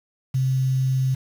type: tone with quantisation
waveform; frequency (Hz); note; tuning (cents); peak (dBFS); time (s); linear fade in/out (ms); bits
sine; 131.2; C3; +5; -18; 0.34-1.15; 10; 7
effects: none